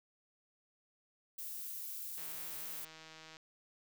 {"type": "noise", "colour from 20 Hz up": "violet", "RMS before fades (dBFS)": -44, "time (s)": [1.38, 2.85], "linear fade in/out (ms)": 5}
{"type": "click train", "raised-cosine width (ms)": 0.2, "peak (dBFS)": -36, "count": 190, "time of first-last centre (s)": [2.18, 3.369], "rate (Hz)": 159}
{"effects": []}